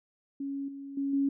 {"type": "tone with level steps", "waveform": "sine", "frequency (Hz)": 277.2, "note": "C#4", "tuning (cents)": 0, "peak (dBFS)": [-32, -39, -28, -24], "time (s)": [0.4, 1.29], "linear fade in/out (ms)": 5, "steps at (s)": [0.68, 0.97, 1.13], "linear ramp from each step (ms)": 5, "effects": []}